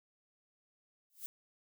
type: noise with exponential growth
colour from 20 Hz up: violet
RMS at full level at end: -39 dBFS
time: 1.1-1.26 s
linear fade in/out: 0 ms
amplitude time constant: 33 ms
effects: none